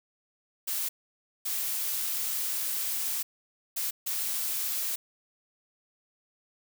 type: noise bursts at uneven times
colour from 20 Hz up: blue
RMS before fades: -31 dBFS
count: 4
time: 0.67-0.89 / 1.45-3.23 / 3.76-3.91 / 4.06-4.96 s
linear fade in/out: 10 ms
effects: none